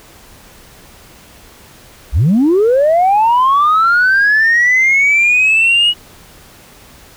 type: linear sweep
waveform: sine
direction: up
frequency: 47.36 to 2918 Hz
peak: -6 dBFS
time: 2.12-5.94 s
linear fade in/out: 50 ms
effects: tanh soft clip ceiling -5 dBFS + pink hiss -41 dBFS RMS until 7.16 s